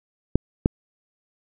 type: clicks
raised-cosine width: 3 ms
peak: -3 dBFS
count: 2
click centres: 0.356 / 0.659 s
effects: none